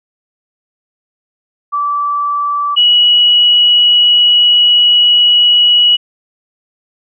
sine tone pair in turn, 1160 / 2923 Hz, D6 / F#7, -22 / -22 cents, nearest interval octave + major third, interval 1600 cents, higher second, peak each -12 / -5 dBFS, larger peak second, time 1.72-2.76 / 2.76-5.97 s, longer second, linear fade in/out 20 ms, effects none

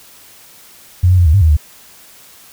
sine tone with pitch steps, 89.8 / 91.8 / 87.8 / 76.1 / 99.8 / 79.8 / 74.9 Hz, F2 / F#2 / F2 / D#2 / G2 / D#2 / D2, +49 / -13 / +10 / -38 / +32 / +44 / +35 cents, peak -6 dBFS, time 1.03-1.569 s, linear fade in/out 10 ms, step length 77 ms, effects white hiss -42 dBFS RMS until 2.52 s

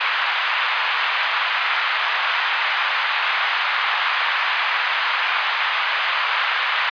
pink band-pass noise, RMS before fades -21 dBFS, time 0-6.9 s, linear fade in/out 10 ms, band 970 to 3200 Hz, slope 24 dB/octave, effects resampled to 11025 Hz

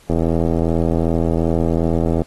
click train, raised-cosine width 2 ms, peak -5 dBFS, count 176, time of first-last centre 0.1-2.219 s, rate 82.6 Hz, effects pink hiss -50 dBFS RMS until 2.26 s + AAC 32 kbps

